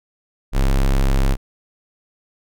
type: tone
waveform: square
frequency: 33.61 Hz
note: C1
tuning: 47 cents sharp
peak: -14 dBFS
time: 0.52-1.37 s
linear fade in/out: 50 ms
effects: none